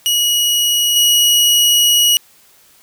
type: tone with level steps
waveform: sawtooth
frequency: 2908 Hz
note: F#7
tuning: 31 cents flat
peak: -9 / -6 dBFS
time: 0.06-2.17 s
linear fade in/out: 0 ms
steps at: 0.96 s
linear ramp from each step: 2 ms
effects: white hiss -49 dBFS RMS until 2.82 s